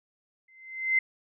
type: tone with exponential growth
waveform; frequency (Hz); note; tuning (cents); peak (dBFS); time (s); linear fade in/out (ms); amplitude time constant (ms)
sine; 2070; C7; -19; -18; 0.48-0.99; 5; 110
effects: none